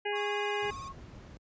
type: harmonic tone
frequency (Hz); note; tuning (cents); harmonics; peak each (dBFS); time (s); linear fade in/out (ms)
411.8; G#4; -15; 1 / 2 / 4 / 5 / 6 / 7; -33 / -36 / -39 / -40 / -41 / -41; 0.05-0.71; 10
type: tone with pitch glide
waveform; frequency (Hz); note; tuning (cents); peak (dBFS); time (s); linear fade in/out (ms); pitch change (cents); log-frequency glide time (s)
sine; 1100 to 1090.5; C#6 to C#6; -14 to -29; -40; 0.12-0.93; 20; -15; 0.26-0.53
type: tone with vibrato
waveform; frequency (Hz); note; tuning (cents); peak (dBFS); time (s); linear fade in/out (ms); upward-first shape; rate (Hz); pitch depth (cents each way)
5% pulse; 1218; D#6; -37; -36; 0.15-0.89; 10; sine; 18; 86
type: noise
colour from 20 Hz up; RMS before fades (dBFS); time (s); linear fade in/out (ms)
brown; -44; 0.62-1.37; 0
effects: high-pass 60 Hz 12 dB/octave + resampled to 16000 Hz